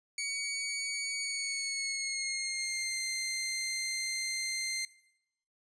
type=tone with pitch glide; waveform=15% pulse; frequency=2252 to 2089 Hz; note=C#7 to C7; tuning=+27 to -3 cents; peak=-26 dBFS; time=0.18-4.85 s; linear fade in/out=2 ms; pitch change=-130 cents; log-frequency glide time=1.16-3 s; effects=noise-tail reverb RT60 0.8 s tail -19 dB re dry + resampled to 22050 Hz